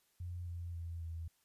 sine tone with pitch steps, 88 / 86.09 / 84.22 / 82.39 Hz, F2 / F2 / E2 / E2, +14 / -24 / +38 / 0 cents, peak -40 dBFS, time 0.2-1.28 s, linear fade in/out 5 ms, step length 270 ms, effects white hiss -75 dBFS RMS until 1.44 s + resampled to 32000 Hz

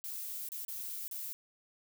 violet noise with dropouts, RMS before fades -41 dBFS, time 0.04-1.33 s, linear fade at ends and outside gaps 0 ms, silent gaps 0.488-0.519 / 0.649-0.682 / 1.08-1.112 s, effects none

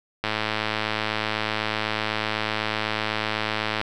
click train, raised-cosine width 0.3 ms, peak -8 dBFS, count 387, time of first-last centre 0.24-3.814 s, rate 108 Hz, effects none

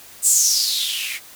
violet noise with band-pass filter sweep, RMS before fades -19 dBFS, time 0.22-1.2 s, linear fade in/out 50 ms, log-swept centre 8300 to 2100 Hz, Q 6.2, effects white hiss -43 dBFS RMS until 1.35 s

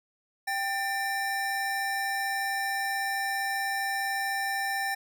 square tone pair together, 784 / 1790.8 Hz, G5 / A6, 0 / +30 cents, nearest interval octave + major second, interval 1430 cents, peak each -32 / -31 dBFS, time 0.47-4.95 s, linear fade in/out 10 ms, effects none

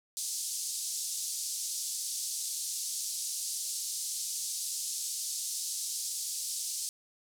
white band-pass noise, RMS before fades -36 dBFS, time 0.17-6.89 s, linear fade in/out 0 ms, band 4600 to 9900 Hz, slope 24 dB/octave, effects none

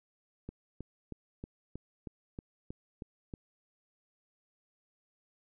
click train, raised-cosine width 3 ms, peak -28 dBFS, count 10, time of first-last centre 0.49-3.338 s, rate 3.16 Hz, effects none

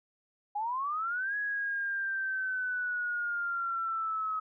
sine linear two-way sweep, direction up then down, 806 to 1674 to 1273 Hz, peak -30 dBFS, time 0.55-4.4 s, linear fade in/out 10 ms, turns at 1.36 s, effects none

